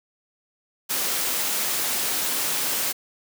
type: high-pass noise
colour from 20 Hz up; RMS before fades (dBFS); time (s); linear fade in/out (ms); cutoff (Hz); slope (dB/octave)
white; -25; 0.89-2.93; 20; 180; 12
effects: none